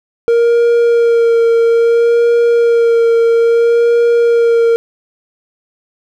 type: tone with vibrato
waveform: triangle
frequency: 466.2 Hz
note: A#4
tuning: in tune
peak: -5 dBFS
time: 0.28-4.76 s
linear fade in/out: 0 ms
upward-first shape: sine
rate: 0.6 Hz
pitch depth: 17 cents each way
effects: none